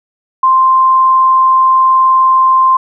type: tone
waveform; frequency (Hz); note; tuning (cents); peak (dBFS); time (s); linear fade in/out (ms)
sine; 1046.5; C6; 0; -5; 0.43-2.77; 5
effects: none